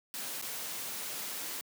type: noise with dropouts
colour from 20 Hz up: white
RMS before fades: -39 dBFS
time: 0.14-1.61 s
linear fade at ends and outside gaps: 0 ms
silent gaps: 0.414-0.424 s
effects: high-pass 150 Hz 12 dB/octave